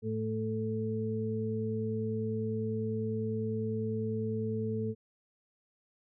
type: harmonic tone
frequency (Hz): 110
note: A2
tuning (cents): 0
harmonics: 1 / 2 / 4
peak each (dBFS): -35 / -35 / -35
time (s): 0.02-4.95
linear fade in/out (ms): 50
effects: none